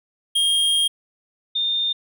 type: tone pair in turn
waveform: square / sine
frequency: 3231 / 3627 Hz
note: G#7 / A#7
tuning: -48 / -48 cents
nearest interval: major second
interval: 200 cents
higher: second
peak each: -17 / -19 dBFS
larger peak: first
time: 0.35-0.88 / 1.55-1.93 s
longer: first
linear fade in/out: 10 ms
effects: none